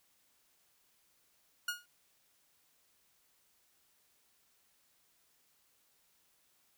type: tone with exponential decay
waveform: sawtooth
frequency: 1437 Hz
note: F6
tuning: 49 cents sharp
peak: -27 dBFS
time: 1.68-1.86 s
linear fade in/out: 5 ms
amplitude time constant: 39 ms
effects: white hiss -72 dBFS RMS until 6.77 s